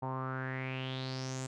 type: tone with low-pass filter sweep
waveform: sawtooth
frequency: 130.81 Hz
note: C3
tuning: in tune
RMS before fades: -38 dBFS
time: 0.02-1.47 s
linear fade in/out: 10 ms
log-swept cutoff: 870 to 7800 Hz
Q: 5.9
effects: none